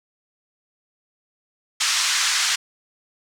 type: band-pass noise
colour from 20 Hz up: white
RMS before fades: -21 dBFS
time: 1.8-2.56 s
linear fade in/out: 10 ms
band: 1100 to 7100 Hz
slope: 24 dB/octave
effects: none